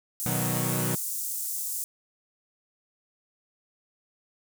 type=high-pass noise; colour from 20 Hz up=pink; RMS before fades=-32 dBFS; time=0.2-1.84 s; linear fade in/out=0 ms; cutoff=7400 Hz; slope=24 dB/octave
type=chord; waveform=sawtooth; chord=B major; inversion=none; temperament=equal; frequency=123.47 / 155.56 / 185 Hz; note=B2 / D#3 / F#3; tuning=0 / 0 / 0 cents; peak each=-26 / -28 / -28 dBFS; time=0.26-0.95 s; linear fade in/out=0 ms
effects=none

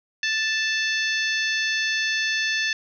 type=harmonic tone; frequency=880 Hz; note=A5; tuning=in tune; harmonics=2 / 3 / 4 / 5 / 6 / 7; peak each=-24 / -28 / -30 / -32 / -34 / -35 dBFS; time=0.23-2.73 s; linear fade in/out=2 ms; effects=none

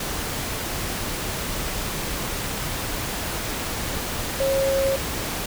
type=tone in noise; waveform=sine; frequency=542 Hz; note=C#5; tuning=39 cents flat; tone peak=-19 dBFS; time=4.4-4.96 s; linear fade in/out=5 ms; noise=pink; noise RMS=-28 dBFS; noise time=0-5.46 s; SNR=+6 dB; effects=none

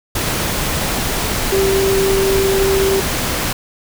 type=tone in noise; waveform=sine; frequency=388.4 Hz; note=G4; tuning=16 cents flat; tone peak=-13 dBFS; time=1.52-3 s; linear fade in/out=5 ms; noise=pink; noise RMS=-19 dBFS; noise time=0.15-3.53 s; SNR=+3 dB; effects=none

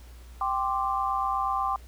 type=chord; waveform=sine; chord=G suspended fourth; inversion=none; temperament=equal; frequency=784 / 1046.5 / 1174.7 Hz; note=G5 / C6 / D6; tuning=0 / 0 / 0 cents; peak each=-29 dBFS; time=0.41-1.76 s; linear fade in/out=2 ms; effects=added 60 Hz sine -44 dBFS peak until 1.87 s + pink hiss -56 dBFS RMS until 1.87 s

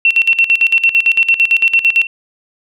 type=tone with tremolo; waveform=sine; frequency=2711 Hz; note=E7; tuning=48 cents sharp; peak=-6 dBFS; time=0.05-2.07 s; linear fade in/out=2 ms; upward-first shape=square; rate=8.9 Hz; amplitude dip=80%; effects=none

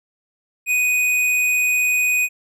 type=tone with hard clipping; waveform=sine; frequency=2489 Hz; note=D#7; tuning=in tune; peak=-17 dBFS; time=0.66-2.29 s; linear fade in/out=50 ms; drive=12 dB; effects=none

